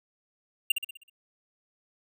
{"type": "tone with echo", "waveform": "square", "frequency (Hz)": 2793, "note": "F7", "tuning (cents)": -1, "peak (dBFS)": -20, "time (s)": [0.7, 0.72], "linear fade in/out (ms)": 5, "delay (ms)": 63, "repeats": 6, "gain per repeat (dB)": -6, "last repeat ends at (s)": 1.098, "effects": []}